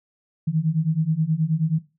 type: beating tone pair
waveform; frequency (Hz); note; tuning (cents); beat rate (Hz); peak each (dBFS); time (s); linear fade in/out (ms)
sine; 153.8 / 163.2; D#3 / E3; -20 / -17; 9.4; -22; 0.47-1.79; 10
effects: noise-tail reverb RT60 0.3 s tail -17 dB re dry